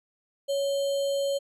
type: tone with sample-and-hold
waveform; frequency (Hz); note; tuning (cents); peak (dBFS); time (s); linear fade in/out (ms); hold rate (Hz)
sine; 557; C#5; +8; -24; 0.48-1.39; 20; 3675
effects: low-pass 11000 Hz 12 dB/octave